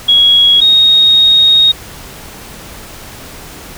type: tone pair in turn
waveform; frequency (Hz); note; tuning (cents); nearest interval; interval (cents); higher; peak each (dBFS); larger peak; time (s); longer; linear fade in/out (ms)
sine; 3322 / 3738; G#7 / A#7; 0 / +4; major second; 204; second; -4; neither; 0.08-0.61 / 0.61-1.72; second; 10
effects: pink hiss -31 dBFS RMS until 3.77 s